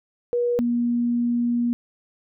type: tone pair in turn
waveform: sine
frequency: 481.9 / 238.9 Hz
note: B4 / A#3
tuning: -43 / +43 cents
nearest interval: octave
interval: 1214 cents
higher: first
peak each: -19 dBFS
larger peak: neither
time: 0.33-0.59 / 0.59-1.73 s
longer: second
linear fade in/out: 0 ms
effects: none